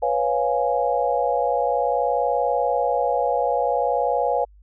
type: chord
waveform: sine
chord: C# dominant seventh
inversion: third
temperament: equal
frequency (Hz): 493.9 / 554.4 / 698.5 / 830.6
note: B4 / C#5 / E#5 / G#5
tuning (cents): 0 / 0 / 0 / 0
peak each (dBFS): -24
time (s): 0.02-4.45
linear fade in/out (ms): 10
effects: added 50 Hz sine -47 dBFS peak until 4.62 s